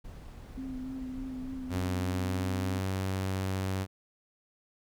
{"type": "noise", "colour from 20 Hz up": "brown", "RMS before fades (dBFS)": -45, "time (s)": [0.04, 1.88], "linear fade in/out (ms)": 10}
{"type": "tone with vibrato", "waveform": "sine", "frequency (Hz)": 260.1, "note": "C4", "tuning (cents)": -10, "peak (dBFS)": -36, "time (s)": [0.57, 2.8], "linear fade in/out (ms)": 10, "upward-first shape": "sine", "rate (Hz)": 3.4, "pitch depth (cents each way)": 29}
{"type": "tone with pitch glide", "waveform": "sawtooth", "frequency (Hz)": [92, 95.13], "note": ["F#2", "F#2"], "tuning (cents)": [-9, 49], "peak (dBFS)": -26, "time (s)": [1.69, 3.87], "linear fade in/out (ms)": 50, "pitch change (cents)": 58, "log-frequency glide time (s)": [2.02, 2.73]}
{"effects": []}